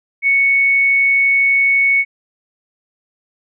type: tone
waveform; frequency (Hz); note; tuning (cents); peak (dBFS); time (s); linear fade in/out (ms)
sine; 2217; C#7; 0; -10; 0.22-2.05; 50
effects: none